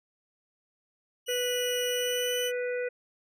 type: tone with pitch glide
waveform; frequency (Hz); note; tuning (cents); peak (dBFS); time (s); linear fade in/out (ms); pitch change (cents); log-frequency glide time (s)
sawtooth; 2937 to 2985; F#7 to F#7; -13 to +15; -28; 1.26-2.52; 50; +28; 1.85-2.34
type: harmonic tone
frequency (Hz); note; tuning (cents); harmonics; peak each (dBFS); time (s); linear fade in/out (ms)
493.1; B4; -3; 1 / 3 / 4 / 5; -29 / -39 / -41 / -43; 1.28-2.89; 10
effects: none